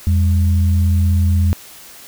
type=tone pair together; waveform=sine; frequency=85.48 / 201.9 Hz; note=F2 / G#3; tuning=-37 / -49 cents; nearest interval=octave + minor third; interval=1488 cents; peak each=-11 / -22 dBFS; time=0.07-1.53 s; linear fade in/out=0 ms; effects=white hiss -39 dBFS RMS until 2.07 s